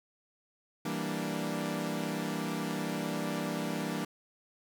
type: chord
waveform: sawtooth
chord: E half-diminished seventh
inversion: none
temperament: equal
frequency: 164.81 / 196 / 233.1 / 293.7 Hz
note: E3 / G3 / Bb3 / D4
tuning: 0 / 0 / 0 / 0 cents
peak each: -34 dBFS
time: 0.85-4.05 s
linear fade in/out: 5 ms
effects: none